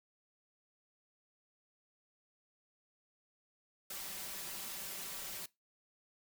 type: noise with comb filter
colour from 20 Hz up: white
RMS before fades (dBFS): -44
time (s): 3.9-5.46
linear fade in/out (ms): 5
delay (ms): 5.2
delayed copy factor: +0.8
effects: noise-tail reverb RT60 0.2 s tail -21 dB re dry